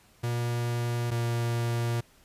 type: tone pair in turn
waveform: 45% pulse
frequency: 119.3 / 117.86 Hz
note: A#2 / A#2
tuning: +41 / +19 cents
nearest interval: unison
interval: 22 cents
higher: first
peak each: -27 / -26 dBFS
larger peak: second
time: 0.23-1.11 / 1.11-2.01 s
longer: second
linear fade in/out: 10 ms
effects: pink hiss -60 dBFS RMS until 2.24 s + resampled to 32000 Hz